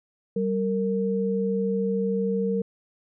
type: tone pair together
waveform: sine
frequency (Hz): 193.49 / 460.2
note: G3 / A#4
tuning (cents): -22 / -22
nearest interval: octave + minor third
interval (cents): 1500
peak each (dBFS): -25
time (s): 0.36-2.62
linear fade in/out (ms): 5
effects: none